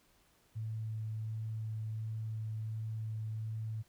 sine tone with vibrato, 110 Hz, A2, in tune, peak -36 dBFS, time 0.55-3.83 s, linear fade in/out 20 ms, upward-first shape sine, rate 1.4 Hz, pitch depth 8 cents each way, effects pink hiss -69 dBFS RMS until 3.88 s

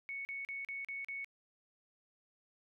sine tone bursts, 2217 Hz, C#7, in tune, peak -39 dBFS, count 6, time 0.09-1.245 s, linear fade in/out 0 ms, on 160 ms, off 39 ms, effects none

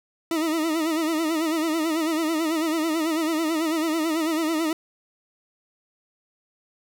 40% pulse tone with vibrato, 320 Hz, D#4, 49 cents sharp, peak -21 dBFS, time 0.31-4.73 s, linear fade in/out 2 ms, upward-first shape sine, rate 9.1 Hz, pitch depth 84 cents each way, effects none

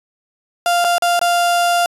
35% pulse tone with dropouts, 697 Hz, F5, 4 cents flat, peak -11 dBFS, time 0.66-1.86 s, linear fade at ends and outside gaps 1 ms, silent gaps 0.843-0.847 / 0.982-1.022 / 1.193-1.214 s, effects resampled to 32000 Hz

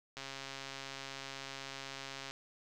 click train, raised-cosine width 0.2 ms, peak -26 dBFS, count 292, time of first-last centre 0.17-2.31 s, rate 136 Hz, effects none

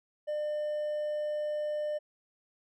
triangle tone with hard clipping, 600 Hz, D5, 37 cents sharp, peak -31 dBFS, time 0.27-1.99 s, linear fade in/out 20 ms, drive 5 dB, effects none

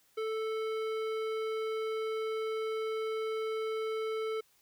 sine tone with hard clipping, 440 Hz, A4, in tune, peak -34 dBFS, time 0.17-4.41 s, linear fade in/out 10 ms, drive 14 dB, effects white hiss -68 dBFS RMS until 4.61 s

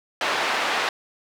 pink band-pass noise, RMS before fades -24 dBFS, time 0.21-0.89 s, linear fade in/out 2 ms, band 700 to 3200 Hz, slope 12 dB/octave, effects none

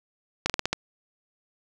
slowing click train, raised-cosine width 0.2 ms, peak -7 dBFS, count 6, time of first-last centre 0.46-0.73 s, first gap 37 ms, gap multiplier 1.19, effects none

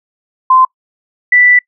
sine tone pair in turn, 1035 / 1974.2 Hz, C6 / B6, -19 / -1 cents, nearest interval major seventh, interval 1118 cents, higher second, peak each -4 dBFS, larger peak neither, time 0.5-0.65 / 1.32-1.59 s, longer second, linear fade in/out 5 ms, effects noise-tail reverb RT60 0.1 s tail -26 dB re dry

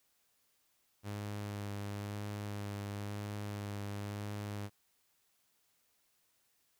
sawtooth tone with vibrato, 102.4 Hz, G#2, 24 cents flat, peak -35 dBFS, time 1.03-4.7 s, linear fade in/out 50 ms, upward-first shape sine, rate 0.98 Hz, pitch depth 17 cents each way, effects white hiss -75 dBFS RMS until 6.79 s

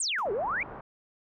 sine exponential two-way sweep, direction down then up, 8870 to 375.3 to 2431 Hz, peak -27 dBFS, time 0-0.63 s, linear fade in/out 2 ms, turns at 0.32 s
5% pulse tone with exponential decay, 215.3 Hz, A3, 37 cents flat, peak -34 dBFS, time 0.18-0.31 s, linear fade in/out 5 ms, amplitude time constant 28 ms
white low-pass noise, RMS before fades -43 dBFS, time 0.25-0.81 s, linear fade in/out 5 ms, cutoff 1200 Hz, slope 24 dB/octave
effects none

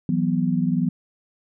sine chord, E suspended second, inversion none, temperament equal, 164.81 / 185 / 246.9 Hz, E3 / F#3 / B3, 0 / 0 / 0 cents, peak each -23 / -23 / -23 dBFS, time 0.09-0.89 s, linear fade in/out 2 ms, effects none

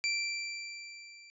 25% pulse tone with level ramp, 2349 Hz, D7, in tune, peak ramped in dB -24 to -48 dBFS, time 0.04-1.3 s, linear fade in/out 0 ms, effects resampled to 22050 Hz

